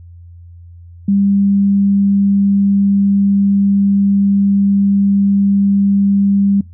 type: tone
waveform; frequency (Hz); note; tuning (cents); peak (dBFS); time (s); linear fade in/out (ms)
sine; 198.9; G3; +25; -9; 1.08-6.61; 5
effects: noise-tail reverb RT60 0.2 s tail -24 dB re dry + added 86 Hz sine -34 dBFS peak until 6.73 s